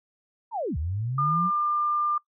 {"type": "linear two-way sweep", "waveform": "sine", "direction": "down then up", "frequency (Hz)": [978, 70.6, 188.6], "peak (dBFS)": -26, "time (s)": [0.51, 1.51], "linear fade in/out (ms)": 50, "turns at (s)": 0.77}
{"type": "tone with pitch glide", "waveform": "sine", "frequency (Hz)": [1208, 1196.9], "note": ["D6", "D6"], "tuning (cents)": [48, 32], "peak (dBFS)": -22, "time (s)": [1.18, 2.18], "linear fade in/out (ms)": 5, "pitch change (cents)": -16, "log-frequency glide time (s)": [1.29, 1.44]}
{"effects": ["noise-tail reverb RT60 0.1 s tail -23 dB re dry"]}